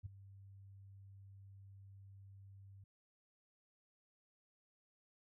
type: tone with ADSR envelope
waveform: sine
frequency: 98 Hz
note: G2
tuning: in tune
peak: -40 dBFS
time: 0.03-2.84 s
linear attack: 29 ms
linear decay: 10 ms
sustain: -15 dB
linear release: 4 ms
effects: none